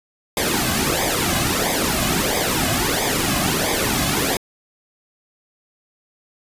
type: noise with flanger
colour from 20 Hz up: pink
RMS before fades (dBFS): -20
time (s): 0.37-4.37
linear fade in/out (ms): 2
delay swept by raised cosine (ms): 0.7 to 2.2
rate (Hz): 1.5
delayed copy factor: -0.75
effects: resampled to 32000 Hz